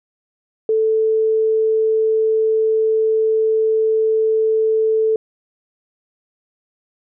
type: tone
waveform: sine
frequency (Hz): 440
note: A4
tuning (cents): 0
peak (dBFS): -13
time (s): 0.69-5.16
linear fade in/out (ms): 2
effects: none